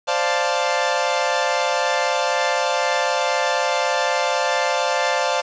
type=chord; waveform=sawtooth; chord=D minor seventh; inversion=third; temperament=equal; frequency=523.3 / 587.3 / 698.5 / 880 Hz; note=C5 / D5 / F5 / A5; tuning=0 / 0 / 0 / 0 cents; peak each=-20 dBFS; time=0.07-5.42 s; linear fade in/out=20 ms; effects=resampled to 16000 Hz + 7-bit